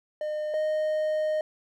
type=tone pair in turn; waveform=triangle; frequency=608 / 617.6 Hz; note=D#5 / D#5; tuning=-40 / -13 cents; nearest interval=unison; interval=27 cents; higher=second; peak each=-26 / -22 dBFS; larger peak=second; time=0.21-0.54 / 0.54-1.41 s; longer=second; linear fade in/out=2 ms; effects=none